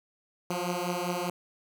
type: beating tone pair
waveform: 10% pulse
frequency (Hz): 174.7 / 179.7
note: F3 / F3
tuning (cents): +1 / +50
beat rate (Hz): 5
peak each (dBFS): -24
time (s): 0.5-1.3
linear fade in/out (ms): 5
effects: none